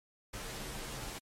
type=noise with comb filter; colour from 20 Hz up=pink; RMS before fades=-42 dBFS; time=0.33-1.19 s; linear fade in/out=10 ms; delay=12 ms; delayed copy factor=-0.75; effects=low-pass 12000 Hz 12 dB/octave + MP3 64 kbps